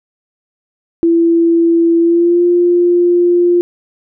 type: tone with pitch glide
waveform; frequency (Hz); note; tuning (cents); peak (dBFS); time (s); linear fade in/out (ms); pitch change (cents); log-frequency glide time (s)
sine; 335.2 to 350.2; E4 to F4; +29 to +5; -7; 1.03-3.61; 0; +76; 1.99-2.44
effects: none